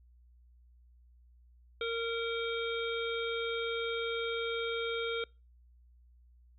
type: harmonic tone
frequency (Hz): 461.4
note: A#4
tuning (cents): -18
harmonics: 1 / 3 / 5 / 7 / 8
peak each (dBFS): -34 / -39 / -41 / -42 / -43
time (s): 1.81-5.24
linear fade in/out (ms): 2
effects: noise-tail reverb RT60 0.3 s tail -26 dB re dry + added 60 Hz sine -58 dBFS peak until 6.58 s